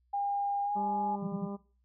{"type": "tone with pitch glide", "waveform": "sine", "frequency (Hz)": [806, 835.4], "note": ["G5", "G#5"], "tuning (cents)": [48, 10], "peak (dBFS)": -29, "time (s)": [0.13, 1.16], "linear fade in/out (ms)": 10, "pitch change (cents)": 62, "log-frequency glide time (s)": [0.63, 0.8]}
{"type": "harmonic tone", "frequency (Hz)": 200, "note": "G3", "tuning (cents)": 35, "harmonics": [1, 2, 3, 4, 5, 6], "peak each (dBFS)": [-37, -43, -47, -49, -51, -53], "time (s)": [0.75, 1.57], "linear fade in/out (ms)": 20}
{"type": "tone bursts", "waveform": "sine", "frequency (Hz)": 176.7, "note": "F3", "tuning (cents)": 21, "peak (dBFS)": -32, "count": 3, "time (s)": [1.22, 1.467], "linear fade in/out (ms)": 10, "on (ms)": 55, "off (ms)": 41}
{"effects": ["noise-tail reverb RT60 0.4 s tail -21 dB re dry", "added 61 Hz sine -68 dBFS peak until 1.84 s"]}